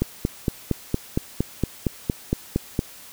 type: click train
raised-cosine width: 3 ms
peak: -7 dBFS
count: 13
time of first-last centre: 0.02-2.791 s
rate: 4.33 Hz
effects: white hiss -44 dBFS RMS until 3.12 s